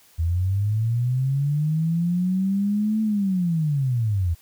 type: linear two-way sweep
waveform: sine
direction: up then down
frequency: 79.9 to 220 to 79.9 Hz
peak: -19 dBFS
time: 0.18-4.35 s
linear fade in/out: 20 ms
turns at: 3.02 s
effects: white hiss -55 dBFS RMS until 4.41 s